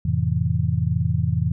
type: chord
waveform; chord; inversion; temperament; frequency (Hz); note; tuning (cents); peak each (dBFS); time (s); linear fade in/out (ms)
sine; F major seventh; none; just; 87.31 / 109.13 / 130.96 / 163.7; F2 / A2 / C3 / E3; 0 / -14 / +2 / -12; -24; 0.05-1.52; 5
effects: none

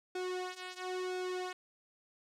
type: tone with flanger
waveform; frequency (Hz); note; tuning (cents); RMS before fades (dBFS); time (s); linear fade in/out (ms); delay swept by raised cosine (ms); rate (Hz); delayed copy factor
sawtooth; 366.8; F#4; -15; -39; 0.15-1.53; 5; 1 to 2.9; 0.99; -0.85
effects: low-pass 7000 Hz 12 dB/octave + 12-bit

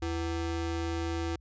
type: ring-modulated tone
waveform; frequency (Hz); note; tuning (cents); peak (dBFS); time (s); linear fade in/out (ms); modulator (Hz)
square; 207.7; G#3; 0; -28; 0.02-1.36; 5; 127
effects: added 60 Hz sine -55 dBFS peak until 1.4 s + resampled to 16000 Hz

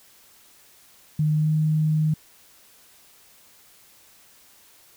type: tone with pitch glide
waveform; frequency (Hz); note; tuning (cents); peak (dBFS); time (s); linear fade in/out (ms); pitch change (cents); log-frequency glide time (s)
sine; 152.8 to 155.11; D#3 to D#3; -31 to -5; -18; 1.19-2.14; 5; +26; 1.36-1.49
effects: white hiss -54 dBFS RMS until 4.96 s

